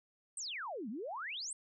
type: exponential two-way sweep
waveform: sine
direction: down then up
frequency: 8870 to 196 to 8870 Hz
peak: -39 dBFS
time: 0.37-1.53 s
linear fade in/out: 2 ms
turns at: 0.89 s
effects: none